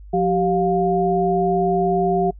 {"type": "tone cluster", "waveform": "sine", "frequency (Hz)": [177, 386.4, 707], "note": ["F3", "G4", "F5"], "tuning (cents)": [23, -25, 21], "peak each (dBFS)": [-22, -19, -20], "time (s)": [0.13, 2.31], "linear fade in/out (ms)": 10, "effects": ["noise-tail reverb RT60 0.1 s tail -26 dB re dry", "added 50 Hz sine -37 dBFS peak until 2.39 s"]}